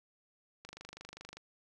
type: click train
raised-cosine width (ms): 0.2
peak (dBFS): -30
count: 19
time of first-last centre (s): 0.65-1.37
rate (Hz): 25
effects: none